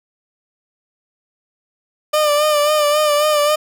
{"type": "tone with vibrato", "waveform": "30% pulse", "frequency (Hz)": 598, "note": "D5", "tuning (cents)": 31, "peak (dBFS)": -10, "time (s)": [2.13, 3.56], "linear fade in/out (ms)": 10, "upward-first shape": "sine", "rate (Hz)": 3.7, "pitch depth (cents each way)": 43, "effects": []}